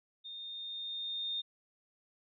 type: tone with level ramp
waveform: sine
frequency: 3653 Hz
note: A#7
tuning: 36 cents flat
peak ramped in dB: -43 to -33 dBFS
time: 0.24-1.42 s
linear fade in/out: 20 ms
effects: none